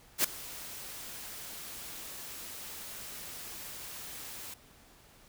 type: noise with ADSR envelope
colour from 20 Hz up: white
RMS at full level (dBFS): -24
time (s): 0.18-4.54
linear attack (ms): 63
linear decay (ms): 3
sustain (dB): -20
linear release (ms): 4
effects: pink hiss -59 dBFS RMS until 5.28 s